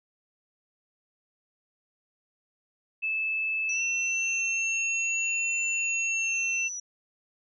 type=tone with pitch glide; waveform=sine; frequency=2619 to 2699 Hz; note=E7 to E7; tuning=-12 to +40 cents; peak=-26 dBFS; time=3.02-6.69 s; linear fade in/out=20 ms; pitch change=+52 cents; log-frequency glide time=3.7-3.82 s
type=linear two-way sweep; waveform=sine; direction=up then down; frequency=5840 to 7060 to 5840 Hz; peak=-33 dBFS; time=3.69-6.8 s; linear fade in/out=5 ms; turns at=5.65 s
effects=none